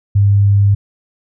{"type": "tone", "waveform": "sine", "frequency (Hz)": 100.6, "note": "G2", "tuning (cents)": 45, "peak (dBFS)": -7, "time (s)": [0.15, 0.75], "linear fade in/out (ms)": 10, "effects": []}